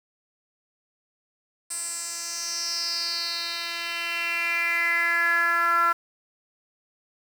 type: tone with band-pass filter sweep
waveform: 10% pulse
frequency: 339.7 Hz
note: F4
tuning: 48 cents flat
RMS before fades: -26 dBFS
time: 1.7-5.93 s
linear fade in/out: 10 ms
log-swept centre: 8500 to 1300 Hz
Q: 5.4
effects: 7-bit